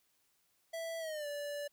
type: tone with pitch glide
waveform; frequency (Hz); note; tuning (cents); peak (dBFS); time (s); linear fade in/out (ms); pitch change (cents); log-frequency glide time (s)
square; 659.3 to 580.6; E5 to D5; 0 to -20; -39; 0.73-1.68; 10; -220; 0.99-1.27
effects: white hiss -75 dBFS RMS until 1.72 s